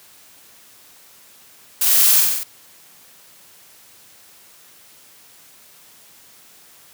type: noise with echo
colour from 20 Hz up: blue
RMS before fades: -17 dBFS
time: 1.81-2.2 s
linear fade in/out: 5 ms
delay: 47 ms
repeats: 5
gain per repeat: -2 dB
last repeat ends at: 2.435 s
effects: white hiss -48 dBFS RMS until 6.93 s + high-pass 80 Hz 12 dB/octave